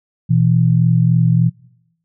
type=tone pair together; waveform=sine; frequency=121.44 / 164.81 Hz; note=B2 / E3; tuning=-29 / 0 cents; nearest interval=perfect fourth; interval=529 cents; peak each=-13 dBFS; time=0.29-1.5 s; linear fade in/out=20 ms; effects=noise-tail reverb RT60 0.8 s tail -22 dB re dry